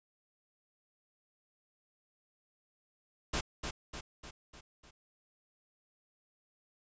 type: noise with echo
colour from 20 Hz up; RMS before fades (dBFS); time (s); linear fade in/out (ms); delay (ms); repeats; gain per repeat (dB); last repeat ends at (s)
pink; -33; 3.33-3.41; 10; 300; 5; -5; 4.91
effects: resampled to 16000 Hz